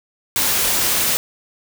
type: noise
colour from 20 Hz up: white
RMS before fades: -18 dBFS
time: 0.36-1.17 s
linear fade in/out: 0 ms
effects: none